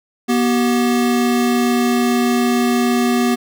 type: tone pair together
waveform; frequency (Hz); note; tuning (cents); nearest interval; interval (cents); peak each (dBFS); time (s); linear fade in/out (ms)
square; 241.5 / 383.3; B3 / G4; -39 / -39; minor sixth; 800; -15 / -21; 0.28-3.36; 20
effects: none

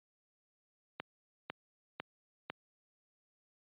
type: click train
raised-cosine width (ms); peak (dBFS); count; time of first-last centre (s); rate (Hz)
0.3; -21; 4; 1-2.5; 2
effects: high-pass 150 Hz 12 dB/octave + resampled to 8000 Hz

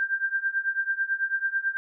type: tone with tremolo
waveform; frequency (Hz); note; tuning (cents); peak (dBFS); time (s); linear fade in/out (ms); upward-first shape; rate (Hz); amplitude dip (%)
sine; 1582; G6; +15; -20; 0-1.77; 0; triangle; 9.1; 95
effects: none

